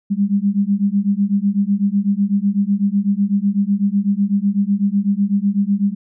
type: beating tone pair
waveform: sine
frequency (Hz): 196.7 / 204.7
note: G3 / G#3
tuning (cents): +6 / -25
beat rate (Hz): 8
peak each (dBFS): -17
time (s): 0.1-5.95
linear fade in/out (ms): 20
effects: none